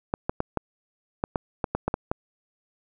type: clicks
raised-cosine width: 1 ms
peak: -10 dBFS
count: 11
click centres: 0.139 / 0.295 / 0.404 / 0.573 / 1.239 / 1.358 / 1.642 / 1.75 / 1.88 / 1.941 / 2.115 s
effects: none